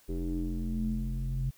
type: tone with low-pass filter sweep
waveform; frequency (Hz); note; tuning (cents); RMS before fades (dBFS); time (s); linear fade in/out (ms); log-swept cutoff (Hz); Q
square; 43.65; F1; 0; -32; 0.08-1.51; 20; 370 to 140; 7.2
effects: white hiss -62 dBFS RMS until 1.57 s